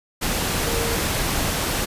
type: tone in noise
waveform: sine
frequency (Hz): 463.7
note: A#4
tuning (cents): -9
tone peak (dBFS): -27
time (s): 0.64-0.97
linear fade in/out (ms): 20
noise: pink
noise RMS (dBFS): -23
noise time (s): 0.21-1.86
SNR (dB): -7
effects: resampled to 32000 Hz